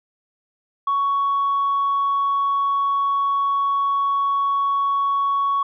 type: tone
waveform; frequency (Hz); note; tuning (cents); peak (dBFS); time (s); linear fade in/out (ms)
sine; 1115; C#6; +10; -16; 0.87-5.63; 5
effects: tanh soft clip ceiling -14 dBFS